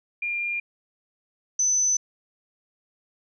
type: tone pair in turn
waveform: sine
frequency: 2401 / 6050 Hz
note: D7 / F#8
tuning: +38 / +38 cents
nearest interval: octave + major third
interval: 1600 cents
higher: second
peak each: -25 / -19 dBFS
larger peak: second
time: 0.22-0.6 / 1.59-1.97 s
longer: neither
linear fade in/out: 5 ms
effects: none